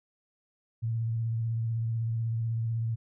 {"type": "tone with vibrato", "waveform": "sine", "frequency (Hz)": 114.1, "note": "A#2", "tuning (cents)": -37, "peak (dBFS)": -27, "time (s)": [0.82, 2.96], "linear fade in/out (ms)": 20, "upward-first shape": "sine", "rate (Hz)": 16, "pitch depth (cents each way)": 31, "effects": []}